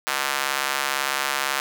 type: tone with high-pass filter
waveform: square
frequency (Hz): 69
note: C#2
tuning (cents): -7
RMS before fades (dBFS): -25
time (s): 0.07-1.6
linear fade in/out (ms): 0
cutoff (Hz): 1200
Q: 1
effects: 7-bit